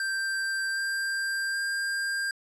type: tone with pitch steps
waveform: square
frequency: 1574 / 1585.9 / 1597.8 Hz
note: G6 / G6 / G6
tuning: +7 / +20 / +33 cents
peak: -28 dBFS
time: 0-2.31 s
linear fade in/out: 2 ms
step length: 770 ms
effects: resampled to 24000 Hz